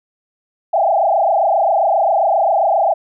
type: tone with frequency modulation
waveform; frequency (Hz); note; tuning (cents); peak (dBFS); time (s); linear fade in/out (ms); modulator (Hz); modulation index
sine; 727; F#5; -31; -11; 0.73-2.94; 10; 27.5; 3.4
effects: none